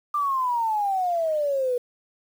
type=exponential sweep; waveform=sine; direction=down; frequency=1196 to 483.8 Hz; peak=-21 dBFS; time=0.14-1.78 s; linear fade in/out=5 ms; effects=8-bit